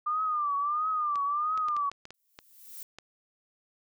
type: tone with vibrato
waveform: sine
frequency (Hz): 1198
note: D6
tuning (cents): +34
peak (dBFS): -26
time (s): 0.06-1.9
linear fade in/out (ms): 10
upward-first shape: triangle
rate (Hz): 1.5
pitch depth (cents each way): 120
type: clicks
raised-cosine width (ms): 0.2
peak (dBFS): -26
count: 9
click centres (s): 1.157 / 1.576 / 1.685 / 1.766 / 1.916 / 2.054 / 2.106 / 2.389 / 2.986
type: noise with exponential growth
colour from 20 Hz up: violet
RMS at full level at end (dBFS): -40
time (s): 2.14-2.83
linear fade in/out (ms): 2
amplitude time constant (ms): 150
effects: none